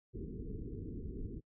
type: low-pass noise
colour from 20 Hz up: pink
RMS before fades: -43 dBFS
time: 0.13-1.41 s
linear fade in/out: 20 ms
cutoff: 450 Hz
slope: 96 dB/octave
effects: noise-tail reverb RT60 0.1 s tail -26 dB re dry